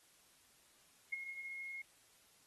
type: tone with ADSR envelope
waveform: sine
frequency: 2156 Hz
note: C#7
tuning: 49 cents flat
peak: -34 dBFS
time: 1.12-1.82 s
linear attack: 11 ms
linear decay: 19 ms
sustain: -9 dB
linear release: 6 ms
effects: white hiss -68 dBFS RMS until 2.46 s + AAC 32 kbps